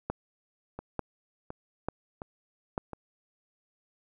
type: two click trains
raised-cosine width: 1 ms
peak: -16 / -24 dBFS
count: 4 / 4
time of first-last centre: 0.1-2.779 / 0.79-2.933 s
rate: 1.12 / 1.4 Hz
effects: none